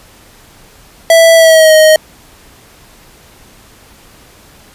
square tone with pitch glide, 659.3 to 625.2 Hz, E5 to D#5, 0 to +8 cents, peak -3 dBFS, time 1.1-1.96 s, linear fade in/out 2 ms, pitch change -92 cents, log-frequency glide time 1.35-1.74 s, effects pink hiss -41 dBFS RMS until 4.74 s + resampled to 32000 Hz

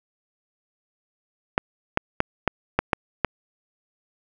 clicks, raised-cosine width 0.5 ms, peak -3 dBFS, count 7, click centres 1.579 / 1.974 / 2.204 / 2.477 / 2.79 / 2.932 / 3.247 s, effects none

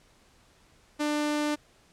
sawtooth tone, 297.7 Hz, D4, 24 cents sharp, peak -22 dBFS, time 0.99-1.56 s, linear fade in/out 20 ms, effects pink hiss -61 dBFS RMS until 1.92 s + low-pass 9000 Hz 12 dB/octave

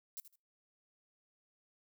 violet noise with echo, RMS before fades -44 dBFS, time 0.17-0.2 s, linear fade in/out 0 ms, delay 78 ms, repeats 2, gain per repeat -12 dB, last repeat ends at 0.356 s, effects noise-tail reverb RT60 0.3 s tail -25 dB re dry

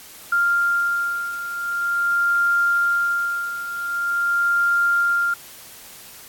sine beating tone pair, 1396 / 1396.45 Hz, F6 / F6, -1 / -1 cents, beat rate 0.45 Hz, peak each -19 / -24 dBFS, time 0.32-5.34 s, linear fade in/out 5 ms, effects white hiss -42 dBFS RMS until 6.28 s + AAC 64 kbps

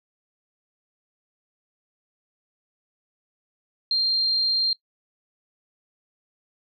sine tone, 4186 Hz, C8, in tune, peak -19 dBFS, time 3.91-4.73 s, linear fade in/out 2 ms, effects noise-tail reverb RT60 0.1 s tail -20 dB re dry

